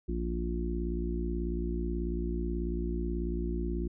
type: harmonic tone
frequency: 58.3 Hz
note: A#1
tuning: 1 cent sharp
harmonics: 1 / 3 / 4 / 5 / 6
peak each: -32 / -38 / -40 / -41 / -37 dBFS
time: 0.08-3.88 s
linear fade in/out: 10 ms
effects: none